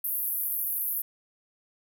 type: band-pass noise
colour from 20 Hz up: pink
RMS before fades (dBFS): -30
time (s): 0.04-1.02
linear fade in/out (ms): 5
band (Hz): 11000 to 16000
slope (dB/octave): 96
effects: none